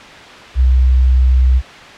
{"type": "tone", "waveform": "sine", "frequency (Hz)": 63.8, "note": "C2", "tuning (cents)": -43, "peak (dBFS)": -7, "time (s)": [0.55, 1.62], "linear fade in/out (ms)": 50, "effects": ["white hiss -34 dBFS RMS until 1.97 s", "low-pass 3000 Hz 12 dB/octave"]}